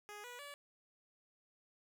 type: tone with pitch steps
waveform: 10% pulse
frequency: 415.3 / 488.2 / 573.9 Hz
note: G#4 / B4 / D5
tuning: 0 / -20 / -40 cents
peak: -40 dBFS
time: 0.09-0.54 s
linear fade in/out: 0 ms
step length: 150 ms
effects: none